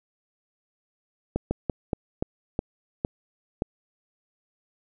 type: slowing click train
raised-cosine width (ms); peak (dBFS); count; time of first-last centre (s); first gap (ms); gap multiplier
2; -11; 8; 1.36-3.621; 150; 1.25
effects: none